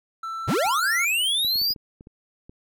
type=tone with pitch glide; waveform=triangle; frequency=1331 to 1381.1 Hz; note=E6 to F6; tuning=+16 to -20 cents; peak=-27 dBFS; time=0.23-1.05 s; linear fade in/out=5 ms; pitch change=+64 cents; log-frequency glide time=0.41-0.74 s
type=linear sweep; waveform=square; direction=up; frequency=51 to 4988 Hz; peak=-21 dBFS; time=0.47-1.74 s; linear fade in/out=20 ms
type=noise with exponential decay; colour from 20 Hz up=pink; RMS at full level=-40 dBFS; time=0.65-0.78 s; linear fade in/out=2 ms; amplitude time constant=28 ms
type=clicks; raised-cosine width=3 ms; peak=-31 dBFS; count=8; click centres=1.448 / 1.557 / 1.616 / 1.706 / 1.762 / 2.009 / 2.071 / 2.495 s
effects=none